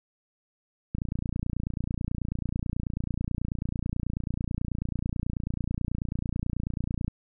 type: click train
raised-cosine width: 5 ms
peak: -17 dBFS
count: 180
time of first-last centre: 0.95-7.08 s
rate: 29.2 Hz
effects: none